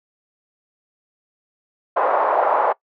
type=band-pass noise; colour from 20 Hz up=white; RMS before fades=-18 dBFS; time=1.96-2.73 s; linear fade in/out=10 ms; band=550 to 1000 Hz; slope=24 dB/octave; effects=noise-tail reverb RT60 0.1 s tail -22 dB re dry